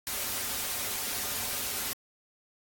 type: noise with comb filter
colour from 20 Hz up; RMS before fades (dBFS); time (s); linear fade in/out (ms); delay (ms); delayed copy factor
white; -33; 0.07-1.93; 0; 6.1; -0.65
effects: AAC 64 kbps